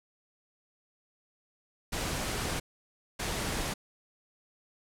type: noise bursts at uneven times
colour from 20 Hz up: pink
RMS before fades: -33 dBFS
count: 2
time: 1.92-2.6 / 3.19-3.74 s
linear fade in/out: 10 ms
effects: low-pass 11000 Hz 12 dB/octave